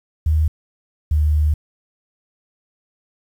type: tone pair in turn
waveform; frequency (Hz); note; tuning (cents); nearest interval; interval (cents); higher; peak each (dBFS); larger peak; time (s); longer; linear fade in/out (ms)
sine; 77.78 / 75.78; D#2 / D#2; 0 / -45; unison; 45; first; -13; neither; 0.26-0.48 / 1.11-1.54; second; 5
effects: 8-bit